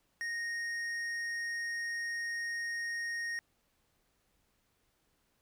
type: tone with hard clipping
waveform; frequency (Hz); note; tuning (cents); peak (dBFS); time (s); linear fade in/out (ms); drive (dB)
sine; 1861; A#6; -3; -36; 0.21-3.39; 0; 8
effects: pink hiss -75 dBFS RMS until 5.41 s